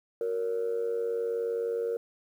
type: tone with amplitude modulation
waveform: sine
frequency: 465.4 Hz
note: A#4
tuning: 3 cents flat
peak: -23 dBFS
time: 0.21-1.97 s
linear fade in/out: 2 ms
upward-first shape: sine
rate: 99.5 Hz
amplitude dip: 75%
effects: tanh soft clip ceiling -22 dBFS + 10-bit